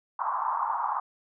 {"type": "band-pass noise", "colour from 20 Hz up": "white", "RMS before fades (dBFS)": -29, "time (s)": [0.19, 1], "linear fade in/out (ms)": 5, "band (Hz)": [870, 1100], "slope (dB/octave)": 48, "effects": []}